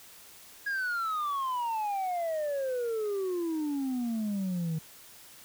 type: exponential sweep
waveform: sine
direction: down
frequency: 1661.2 to 155.9 Hz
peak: -26 dBFS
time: 0.66-4.79 s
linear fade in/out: 10 ms
effects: tanh soft clip ceiling -28 dBFS + white hiss -52 dBFS RMS until 5.44 s